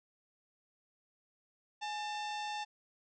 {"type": "harmonic tone with a mistuned harmonic", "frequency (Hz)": 894, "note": "A5", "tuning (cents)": 27, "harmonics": [1, 2, 3, 4, 5, 6, 7, 8, 9], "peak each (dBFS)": [-38, -47, -47, -47, -53, -52, -57, -63, -64], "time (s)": [1.81, 2.65], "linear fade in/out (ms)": 20, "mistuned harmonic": 1, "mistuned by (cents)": -110, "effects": []}